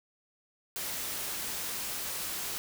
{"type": "noise", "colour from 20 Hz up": "white", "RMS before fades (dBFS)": -36, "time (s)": [0.76, 2.58], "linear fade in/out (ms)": 0, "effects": []}